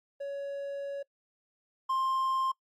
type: tone pair in turn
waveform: triangle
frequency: 560 / 1055.2 Hz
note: C#5 / C6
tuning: +18 / +14 cents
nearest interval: major seventh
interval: 1096 cents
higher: second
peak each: -32 / -25 dBFS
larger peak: second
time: 0.2-1.03 / 1.89-2.52 s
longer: first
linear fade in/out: 10 ms
effects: noise-tail reverb RT60 0.1 s tail -23 dB re dry + Opus 48 kbps